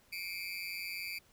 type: tone with amplitude modulation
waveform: 30% pulse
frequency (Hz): 2349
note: D7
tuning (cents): 0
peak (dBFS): -32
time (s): 0.12-1.19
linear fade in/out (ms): 10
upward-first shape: sine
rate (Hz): 180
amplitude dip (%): 100
effects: pink hiss -66 dBFS RMS until 1.32 s